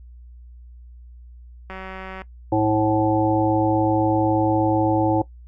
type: click train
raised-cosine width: 0.5 ms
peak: -20 dBFS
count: 99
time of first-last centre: 1.7-2.219 s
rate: 189 Hz
type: harmonic tone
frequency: 108.1 Hz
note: A2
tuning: 30 cents flat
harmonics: 1 / 3 / 5 / 7 / 8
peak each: -25 / -19 / -23 / -25 / -25 dBFS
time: 2.52-5.22 s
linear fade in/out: 5 ms
effects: noise-tail reverb RT60 0.1 s tail -18 dB re dry + added 60 Hz sine -40 dBFS peak until 5.47 s